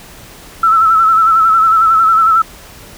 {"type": "tone with vibrato", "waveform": "sine", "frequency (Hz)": 1318.5, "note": "E6", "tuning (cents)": 0, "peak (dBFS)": -6, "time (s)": [0.63, 2.42], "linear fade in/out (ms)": 5, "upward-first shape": "sine", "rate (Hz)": 11, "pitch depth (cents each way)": 48, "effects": ["pink hiss -36 dBFS RMS until 2.97 s"]}